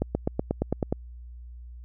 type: accelerating click train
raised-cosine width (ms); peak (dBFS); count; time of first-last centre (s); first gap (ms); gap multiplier
2; -11; 9; 0.02-0.925; 130; 0.96
effects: added 60 Hz sine -40 dBFS peak until 1.84 s